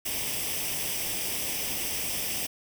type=noise with comb filter; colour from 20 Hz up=white; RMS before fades=-31 dBFS; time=0.05-2.47 s; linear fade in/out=10 ms; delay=0.36 ms; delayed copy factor=+0.65; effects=none